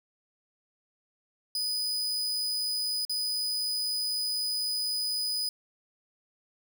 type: tone with dropouts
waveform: 40% pulse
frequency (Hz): 4978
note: D#8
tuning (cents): 0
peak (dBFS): -27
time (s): 1.55-5.49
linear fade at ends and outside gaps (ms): 2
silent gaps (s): 3.051-3.095
effects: none